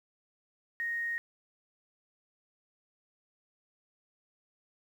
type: tone with quantisation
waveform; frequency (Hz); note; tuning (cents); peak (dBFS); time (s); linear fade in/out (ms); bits
sine; 1864.7; A#6; 0; -31; 0.8-1.18; 0; 10
effects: none